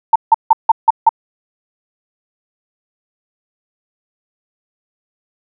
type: tone bursts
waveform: sine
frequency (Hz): 900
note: A5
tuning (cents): +39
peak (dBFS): -3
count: 6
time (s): 0.13-1.092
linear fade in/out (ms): 5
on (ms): 27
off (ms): 160
effects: none